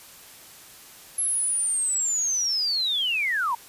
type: linear sweep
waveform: sine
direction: down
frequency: 11175 to 889 Hz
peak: -22 dBFS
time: 1.18-3.55 s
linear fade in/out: 5 ms
effects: white hiss -47 dBFS RMS until 3.68 s + resampled to 32000 Hz